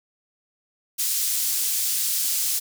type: high-pass noise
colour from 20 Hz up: pink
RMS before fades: -24 dBFS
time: 0.98-2.6 s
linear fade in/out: 20 ms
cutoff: 6300 Hz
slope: 12 dB/octave
effects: none